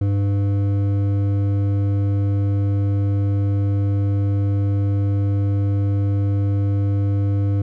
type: tone with hard clipping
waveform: triangle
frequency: 100 Hz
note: G2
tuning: 35 cents sharp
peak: -18 dBFS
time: 0.01-7.62 s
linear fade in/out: 5 ms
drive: 13 dB
effects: none